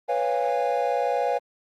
triangle chord, C# dominant seventh, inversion third, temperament equal with one note detuned, 493.9 / 554.4 / 698.5 / 817.8 Hz, B4 / C#5 / E#5 / G#5, 0 / 0 / 0 / -27 cents, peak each -25 dBFS, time 0.08-1.39 s, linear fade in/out 20 ms, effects tanh soft clip ceiling -10 dBFS + Opus 24 kbps

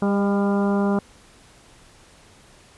harmonic tone with a mistuned harmonic, 200 Hz, G3, 35 cents sharp, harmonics 1 / 2 / 3 / 4 / 5 / 6 / 7, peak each -19 / -25 / -29 / -31 / -33 / -35 / -36 dBFS, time 0.02-0.99 s, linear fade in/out 2 ms, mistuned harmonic 3, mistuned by +22 cents, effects pink hiss -51 dBFS RMS until 2.77 s + resampled to 24000 Hz

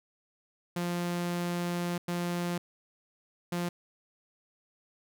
sawtooth tone bursts at uneven times, 174.61 Hz, F3, in tune, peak -26 dBFS, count 3, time 0.76-1.98 / 2.08-2.58 / 3.52-3.69 s, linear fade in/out 5 ms, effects none

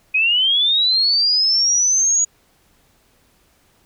sine linear sweep, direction up, 2489 to 6800 Hz, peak -13 dBFS, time 0.14-2.25 s, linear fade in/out 10 ms, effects pink hiss -58 dBFS RMS until 3.85 s

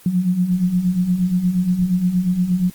sine beating tone pair, 174.61 / 183.11 Hz, F3 / F#3, 0 / -18 cents, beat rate 8.5 Hz, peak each -22 / -16 dBFS, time 0.06-2.7 s, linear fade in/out 2 ms, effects white hiss -46 dBFS RMS until 2.74 s + Opus 24 kbps

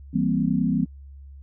sine chord, C dominant seventh, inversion first, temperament equal, 164.81 / 196 / 233.1 / 261.6 Hz, E3 / G3 / Bb3 / C4, 0 / 0 / 0 / 0 cents, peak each -25 dBFS, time 0.13-0.86 s, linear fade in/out 20 ms, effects added 69 Hz sine -40 dBFS peak until 1.42 s

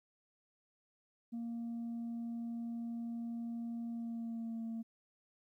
sine tone with pitch glide, 233.1 to 227.1 Hz, A#3 to A#3, 0 to -45 cents, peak -36 dBFS, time 1.32-4.83 s, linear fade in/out 20 ms, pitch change -45 cents, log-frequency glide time 3.89-4.62 s, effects tanh soft clip ceiling -37 dBFS + 13-bit

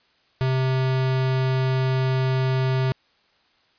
square tone, 130.81 Hz, C3, in tune, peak -20 dBFS, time 0.41-2.92 s, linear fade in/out 0 ms, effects white hiss -62 dBFS RMS until 3.78 s + resampled to 11025 Hz

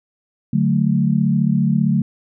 sine chord, D major, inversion none, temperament equal, 146.83 / 185 / 220 Hz, D3 / F#3 / A3, 0 / 0 / 0 cents, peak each -18 dBFS, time 0.53-2.02 s, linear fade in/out 5 ms, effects none

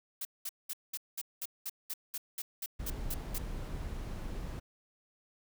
blue noise bursts, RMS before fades -38 dBFS, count 14, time 0.21-3.384 s, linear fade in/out 5 ms, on 41 ms, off 200 ms
brown noise, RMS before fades -39 dBFS, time 2.79-4.6 s, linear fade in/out 10 ms
effects none

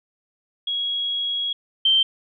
sine tone pair in turn, 3316 / 3130 Hz, G#7 / G7, -3 / -3 cents, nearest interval minor second, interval 100 cents, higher first, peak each -22 / -14 dBFS, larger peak second, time 0.67-1.53 / 1.85-2.03 s, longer first, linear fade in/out 5 ms, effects none

